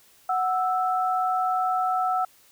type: tone pair together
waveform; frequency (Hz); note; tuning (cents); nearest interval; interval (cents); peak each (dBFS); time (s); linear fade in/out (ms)
sine; 740.7 / 1318.5; F#5 / E6; +2 / 0; minor seventh; 998; -23 / -26; 0.29-2.25; 5
effects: white hiss -57 dBFS RMS until 2.51 s